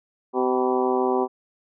harmonic tone with a mistuned harmonic, 127.7 Hz, C3, 42 cents flat, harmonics 2 / 3 / 4 / 5 / 6 / 7 / 8 / 9, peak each -27 / -22 / -29 / -34 / -27 / -34 / -29 / -35 dBFS, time 0.33-1.28 s, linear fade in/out 50 ms, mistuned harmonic 8, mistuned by -57 cents, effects none

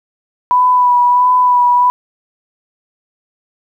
sine tone with vibrato, 987.8 Hz, B5, in tune, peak -7 dBFS, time 0.51-1.9 s, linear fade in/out 0 ms, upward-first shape sine, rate 1.5 Hz, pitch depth 23 cents each way, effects 8-bit

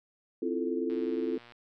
sine chord, F major seventh, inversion second, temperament equal, 261.6 / 329.6 / 349.2 / 440 Hz, C4 / E4 / F4 / A4, 0 / 0 / 0 / 0 cents, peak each -34 dBFS, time 0.42-1.38 s, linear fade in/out 5 ms
click train, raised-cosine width 0.3 ms, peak -36 dBFS, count 75, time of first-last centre 0.9-1.522 s, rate 119 Hz
effects none

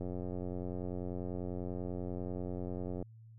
click train, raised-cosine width 2 ms, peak -27 dBFS, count 273, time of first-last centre 0.01-3.026 s, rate 90.2 Hz, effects added 112 Hz sine -52 dBFS peak until 3.38 s

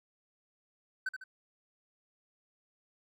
triangle tone with echo, 1526 Hz, G6, 47 cents flat, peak -29 dBFS, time 1.06-1.09 s, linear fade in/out 5 ms, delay 75 ms, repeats 2, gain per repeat -7 dB, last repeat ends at 1.24 s, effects none

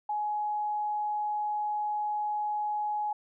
sine tone, 840 Hz, G#5, 19 cents sharp, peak -28 dBFS, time 0.09-3.13 s, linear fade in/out 5 ms, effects none

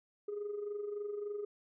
sine tone with amplitude modulation, 412.8 Hz, G#4, 10 cents flat, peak -33 dBFS, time 0.28-1.45 s, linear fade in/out 5 ms, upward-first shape sine, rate 23.5 Hz, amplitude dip 60%, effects tanh soft clip ceiling -33 dBFS

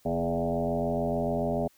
sine tone with frequency modulation, 415.3 Hz, G#4, in tune, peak -25 dBFS, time 0.05-1.68 s, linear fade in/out 10 ms, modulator 86.9 Hz, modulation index 3.5, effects white hiss -63 dBFS RMS until 1.77 s

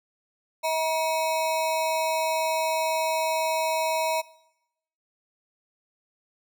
square ring-modulated tone, 797 Hz, G5, 28 cents sharp, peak -21 dBFS, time 0.63-4.22 s, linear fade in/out 20 ms, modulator 157 Hz, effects noise-tail reverb RT60 0.8 s tail -19 dB re dry

